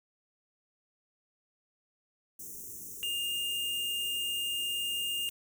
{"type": "band-stop noise", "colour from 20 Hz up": "white", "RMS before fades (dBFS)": -44, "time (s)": [2.39, 5.3], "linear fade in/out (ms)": 5, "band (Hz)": [480, 5800], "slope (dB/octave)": 96}
{"type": "tone", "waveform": "square", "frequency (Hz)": 2820, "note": "F7", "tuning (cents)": 16, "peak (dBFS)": -32, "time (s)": [3.03, 5.29], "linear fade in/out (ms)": 0}
{"effects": []}